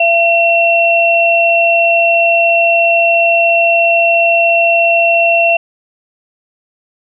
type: tone pair together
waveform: sine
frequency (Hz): 677 / 2717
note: E5 / F7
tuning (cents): +46 / -48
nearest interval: 2 octaves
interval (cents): 2406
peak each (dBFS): -10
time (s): 0-5.57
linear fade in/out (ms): 5
effects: none